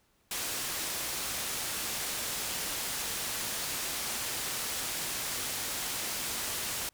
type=low-pass noise; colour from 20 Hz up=white; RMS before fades=-35 dBFS; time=0.31-6.89 s; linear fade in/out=2 ms; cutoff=12000 Hz; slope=12 dB/octave; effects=pink hiss -70 dBFS RMS until 6.93 s